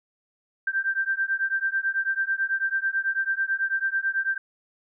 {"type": "beating tone pair", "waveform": "sine", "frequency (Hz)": [1567, 1576.1], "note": ["G6", "G6"], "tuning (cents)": [-1, 9], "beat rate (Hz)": 9.1, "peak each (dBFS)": -26, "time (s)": [0.67, 4.38], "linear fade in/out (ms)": 5, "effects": []}